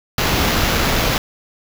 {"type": "noise with sample-and-hold", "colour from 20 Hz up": "pink", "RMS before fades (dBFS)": -17, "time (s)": [0.18, 1.18], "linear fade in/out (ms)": 2, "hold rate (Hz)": 8820, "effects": []}